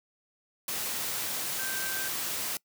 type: tone in noise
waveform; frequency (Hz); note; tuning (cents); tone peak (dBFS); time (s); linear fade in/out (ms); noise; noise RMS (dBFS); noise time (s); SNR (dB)
sine; 1562; G6; -7; -36; 1.59-2.08; 2; white; -33; 0.68-2.57; -6
effects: noise-tail reverb RT60 0.1 s tail -23 dB re dry + high-pass 100 Hz 12 dB/octave